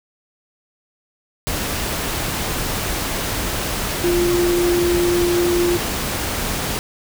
sine tone in noise, 349.2 Hz, F4, in tune, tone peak -15 dBFS, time 4.04-5.77 s, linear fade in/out 0 ms, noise pink, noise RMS -23 dBFS, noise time 1.47-6.79 s, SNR +5 dB, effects none

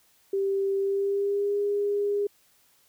sine tone with pitch glide, 392 to 407.5 Hz, G4 to G#4, 0 to -33 cents, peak -23 dBFS, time 0.33-2.27 s, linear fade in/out 5 ms, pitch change +67 cents, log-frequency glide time 0.78-1.58 s, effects white hiss -63 dBFS RMS until 2.88 s

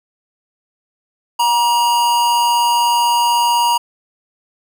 square tone with amplitude modulation, 951 Hz, A#5, 34 cents sharp, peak -11 dBFS, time 1.39-3.78 s, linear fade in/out 10 ms, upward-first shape sine, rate 219 Hz, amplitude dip 35%, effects none

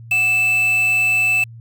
triangle tone with quantisation, 2637 Hz, E7, in tune, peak -12 dBFS, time 0.11-1.44 s, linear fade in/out 5 ms, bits 5, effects added 115 Hz sine -35 dBFS peak until 1.6 s

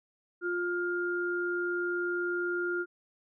sine tone pair together, 352 / 1408 Hz, F4 / F6, +14 / +14 cents, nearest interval 2 octaves, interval 2400 cents, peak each -31 / -32 dBFS, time 0.41-2.86 s, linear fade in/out 50 ms, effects none

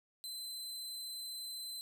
sawtooth tone, 4058 Hz, B7, 46 cents sharp, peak -39 dBFS, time 0.24-1.81 s, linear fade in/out 0 ms, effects none

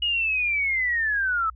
sine linear sweep, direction down, 2900 to 1278 Hz, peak -21 dBFS, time 0.02-1.5 s, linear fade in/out 5 ms, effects added 60 Hz sine -43 dBFS peak until 1.55 s

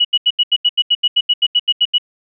sine tone bursts, 2926 Hz, F#7, 20 cents flat, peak -9 dBFS, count 16, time 0-1.983 s, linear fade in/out 10 ms, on 48 ms, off 81 ms, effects none

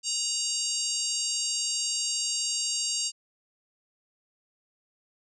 harmonic tone with a mistuned harmonic, 932.3 Hz, A#5, in tune, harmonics 3 / 4 / 5 / 6 / 7 / 8 / 9 / 10, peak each -37 / -43 / -31 / -37 / -35 / -32 / -40 / -43 dBFS, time 0.03-3.12 s, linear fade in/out 50 ms, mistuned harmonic 3, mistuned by +25 cents, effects none

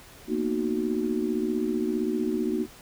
sine chord, B major seventh, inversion third, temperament just, 231.5 / 246.9 / 308.7 / 370.4 Hz, A#3 / B3 / D#4 / F#4, -12 / 0 / -14 / +2 cents, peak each -29 / -34 / -29 / -29 dBFS, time 0.27-2.67 s, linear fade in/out 50 ms, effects pink hiss -49 dBFS RMS until 2.81 s

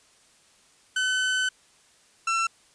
30% pulse tone pair in turn, 1515 / 1345 Hz, F#6 / E6, +40 / +34 cents, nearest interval major second, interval 206 cents, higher first, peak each -20 dBFS, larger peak neither, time 0.96-1.49 / 2.27-2.47 s, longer first, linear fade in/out 5 ms, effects white hiss -59 dBFS RMS until 2.74 s + resampled to 22050 Hz

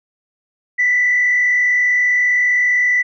sine tone with frequency modulation, 1980 Hz, B6, 4 cents sharp, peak -11 dBFS, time 0.78-3.03 s, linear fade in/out 20 ms, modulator 44.8 Hz, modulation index 0.69, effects tanh soft clip ceiling -7 dBFS

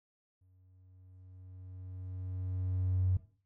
triangle tone with exponential growth, 92.5 Hz, F#2, in tune, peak -22 dBFS, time 0.41-3.17 s, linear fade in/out 5 ms, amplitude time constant 600 ms, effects noise-tail reverb RT60 0.4 s tail -17 dB re dry + tanh soft clip ceiling -23 dBFS

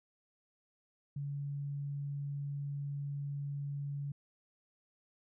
sine tone, 142.1 Hz, C#3, 43 cents sharp, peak -36 dBFS, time 1.16-4.12 s, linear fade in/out 5 ms, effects none

